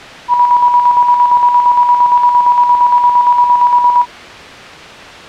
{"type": "tone with tremolo", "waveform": "sine", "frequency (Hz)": 973, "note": "B5", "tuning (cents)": -26, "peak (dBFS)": -4, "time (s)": [0.28, 4.06], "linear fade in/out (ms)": 50, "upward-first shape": "square", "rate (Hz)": 8.7, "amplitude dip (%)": 45, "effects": ["white hiss -29 dBFS RMS until 5.28 s", "low-pass 3000 Hz 12 dB/octave"]}